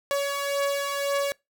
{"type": "beating tone pair", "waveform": "sawtooth", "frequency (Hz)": [561, 562.9], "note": ["C#5", "C#5"], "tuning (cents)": [21, 26], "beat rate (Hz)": 1.9, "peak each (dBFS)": [-27, -22], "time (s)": [0.11, 1.32], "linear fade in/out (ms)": 0, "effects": ["noise-tail reverb RT60 0.2 s tail -24 dB re dry"]}